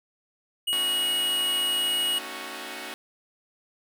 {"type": "tone", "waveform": "square", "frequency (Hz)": 2900, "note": "F#7", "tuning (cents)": -35, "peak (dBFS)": -24, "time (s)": [0.67, 2.19], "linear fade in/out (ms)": 10}
{"type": "chord", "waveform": "5% pulse", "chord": "D# half-diminished seventh", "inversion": "second", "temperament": "equal with one note detuned", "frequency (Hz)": [224.1, 277.2, 311.1, 370], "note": ["A3", "C#4", "D#4", "F#4"], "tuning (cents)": [32, 0, 0, 0], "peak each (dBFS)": [-32, -29, -31, -27], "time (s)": [0.73, 2.94], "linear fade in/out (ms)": 0}
{"effects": []}